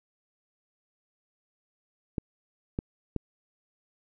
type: clicks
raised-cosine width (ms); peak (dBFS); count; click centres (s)
3; -16; 3; 2.182 / 2.789 / 3.163
effects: none